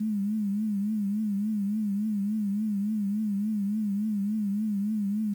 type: tone with vibrato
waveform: sine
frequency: 207.7 Hz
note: G#3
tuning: in tune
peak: -25 dBFS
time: 0-5.34 s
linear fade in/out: 10 ms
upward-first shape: triangle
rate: 3.5 Hz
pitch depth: 110 cents each way
effects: 9-bit